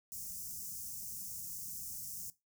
white band-stop noise, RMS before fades -44 dBFS, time 0.12-2.3 s, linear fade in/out 0 ms, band 210 to 5500 Hz, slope 48 dB/octave, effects noise-tail reverb RT60 0.2 s tail -17 dB re dry

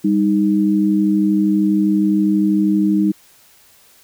sine tone pair together, 198.6 / 311.1 Hz, G3 / D#4, +23 / 0 cents, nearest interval minor sixth, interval 777 cents, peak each -15 dBFS, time 0.04-3.12 s, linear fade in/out 10 ms, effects white hiss -50 dBFS RMS until 4.03 s

